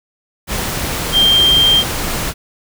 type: tone in noise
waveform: sine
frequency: 3176 Hz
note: G7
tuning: 22 cents sharp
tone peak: -8 dBFS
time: 1.12-1.84 s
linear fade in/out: 50 ms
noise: pink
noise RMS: -20 dBFS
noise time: 0.47-2.34 s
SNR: +9 dB
effects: none